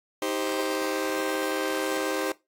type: chord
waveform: sawtooth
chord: C minor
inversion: first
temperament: just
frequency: 314 / 392.4 / 523.3 Hz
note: Eb4 / G4 / C5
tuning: +16 / +2 / 0 cents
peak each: -27 dBFS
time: 0.22-2.32 s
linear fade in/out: 2 ms
effects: noise-tail reverb RT60 0.2 s tail -18 dB re dry + AAC 64 kbps